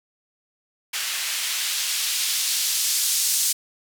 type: noise with band-pass filter sweep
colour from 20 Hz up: blue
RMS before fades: -24 dBFS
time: 0.93-3.53 s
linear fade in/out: 10 ms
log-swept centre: 2100 to 6200 Hz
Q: 0.89
effects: none